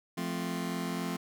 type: chord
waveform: sawtooth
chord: F major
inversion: none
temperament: just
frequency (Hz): 174.61 / 218.3 / 261.9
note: F3 / A3 / C4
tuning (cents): 0 / -13 / +2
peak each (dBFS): -31 / -34 / -33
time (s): 0.17-1.17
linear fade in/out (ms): 10
effects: none